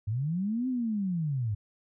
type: linear two-way sweep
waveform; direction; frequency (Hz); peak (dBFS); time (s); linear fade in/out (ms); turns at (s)
sine; up then down; 98 to 261.6 to 98; -27; 0.07-1.55; 10; 0.68
effects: none